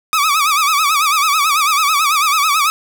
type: tone with vibrato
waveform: sawtooth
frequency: 1208 Hz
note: D6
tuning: 48 cents sharp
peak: -8 dBFS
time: 0.13-2.7 s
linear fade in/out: 0 ms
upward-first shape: sine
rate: 9.1 Hz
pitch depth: 130 cents each way
effects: none